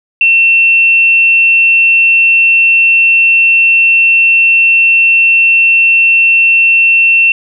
sine tone, 2700 Hz, E7, 41 cents sharp, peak -4 dBFS, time 0.21-7.32 s, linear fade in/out 2 ms, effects none

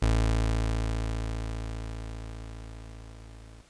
30% pulse tone with level ramp, 55 Hz, A1, in tune, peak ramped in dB -18 to -44 dBFS, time 0.02-3.62 s, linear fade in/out 5 ms, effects pink hiss -59 dBFS RMS until 3.69 s + resampled to 22050 Hz

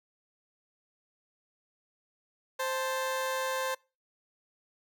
20% pulse tone pair together, 523.3 / 879.4 Hz, C5 / A5, 0 / -1 cents, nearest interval major sixth, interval 899 cents, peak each -26 / -33 dBFS, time 2.59-3.75 s, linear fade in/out 10 ms, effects noise-tail reverb RT60 0.3 s tail -25 dB re dry

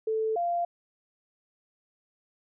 sine tone pair in turn, 440 / 692.8 Hz, A4 / F5, 0 / -14 cents, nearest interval minor sixth, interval 786 cents, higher second, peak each -25 dBFS, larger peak neither, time 0.07-0.36 / 0.36-0.65 s, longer neither, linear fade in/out 5 ms, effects none

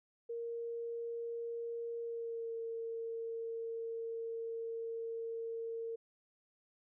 sine tone with pitch glide, 466.2 to 457.1 Hz, A#4 to A#4, 0 to -34 cents, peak -38 dBFS, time 0.29-5.96 s, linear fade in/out 10 ms, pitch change -34 cents, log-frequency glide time 2.01-2.55 s, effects none

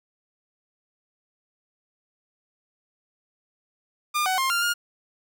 sawtooth tone with pitch steps, 1205 / 749 / 1061 / 1393 / 1419 Hz, D6 / F#5 / C6 / F6 / F6, +44 / +21 / +24 / -5 / +27 cents, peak -18 dBFS, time 4.14-4.74 s, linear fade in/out 20 ms, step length 120 ms, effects none

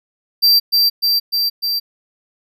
square tone with echo, 4699 Hz, D8, in tune, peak -9 dBFS, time 0.42-0.6 s, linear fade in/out 20 ms, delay 300 ms, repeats 4, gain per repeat -2 dB, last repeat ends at 1.8 s, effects none

